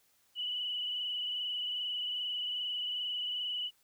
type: tone with frequency modulation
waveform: sine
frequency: 2960 Hz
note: F#7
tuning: in tune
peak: -33 dBFS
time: 0.35-3.71 s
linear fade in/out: 50 ms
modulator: 22.5 Hz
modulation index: 2.8
effects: white hiss -70 dBFS RMS until 3.83 s